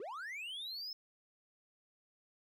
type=linear sweep; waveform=triangle; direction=up; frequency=350 to 5274 Hz; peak=-40 dBFS; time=0-0.93 s; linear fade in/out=2 ms; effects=none